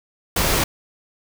pink noise, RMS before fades -19 dBFS, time 0.36-0.64 s, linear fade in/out 5 ms, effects none

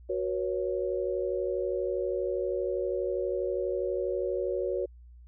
sine chord, F# suspended fourth, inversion none, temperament equal with one note detuned, 370 / 482 / 554.4 Hz, F#4 / B4 / C#5, 0 / -42 / 0 cents, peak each -31 / -33 / -32 dBFS, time 0.09-4.86 s, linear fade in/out 10 ms, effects added 60 Hz sine -48 dBFS peak until 5.27 s

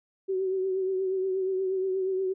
sine tone with vibrato, 378.6 Hz, F#4, 40 cents sharp, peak -25 dBFS, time 0.28-2.34 s, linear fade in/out 20 ms, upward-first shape triangle, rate 8.4 Hz, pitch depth 44 cents each way, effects none

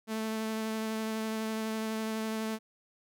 sawtooth tone with vibrato, 220 Hz, A3, in tune, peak -28 dBFS, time 0.07-2.59 s, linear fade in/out 50 ms, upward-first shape sine, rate 12 Hz, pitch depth 11 cents each way, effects none

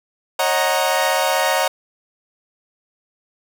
sawtooth chord, D# minor seventh, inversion third, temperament equal with one note detuned, 546.7 / 622.3 / 740 / 932.3 Hz, C#5 / D#5 / F#5 / A#5, -24 / 0 / 0 / 0 cents, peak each -18 dBFS, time 0.39-1.68 s, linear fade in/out 5 ms, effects none

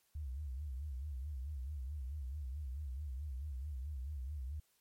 sine tone with vibrato, 69.3 Hz, C#2, in tune, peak -39 dBFS, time 0.15-4.6 s, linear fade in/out 5 ms, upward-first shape sine, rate 4.6 Hz, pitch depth 180 cents each way, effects white hiss -75 dBFS RMS until 4.8 s + MP3 64 kbps

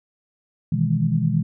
sine chord, E major seventh, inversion second, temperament equal, 123.47 / 155.56 / 164.81 / 207.7 Hz, B2 / D#3 / E3 / G#3, 0 / 0 / 0 / 0 cents, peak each -24 / -22 / -22 / -25 dBFS, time 0.72-1.43 s, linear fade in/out 5 ms, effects none

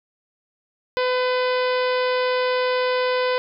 harmonic tone with a mistuned harmonic, 504 Hz, B4, 35 cents sharp, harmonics 1 / 2 / 3 / 4 / 5 / 6 / 7 / 8 / 9 / 10, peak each -20 / -26 / -30 / -32 / -34 / -36 / -37 / -38 / -39 / -40 dBFS, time 0.97-3.38 s, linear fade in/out 0 ms, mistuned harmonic 5, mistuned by -21 cents, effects none

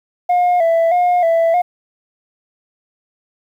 sine tone with vibrato, 688 Hz, F5, 26 cents flat, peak -8 dBFS, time 0.29-1.62 s, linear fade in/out 10 ms, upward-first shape square, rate 1.6 Hz, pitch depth 64 cents each way, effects tanh soft clip ceiling -10 dBFS + 8-bit

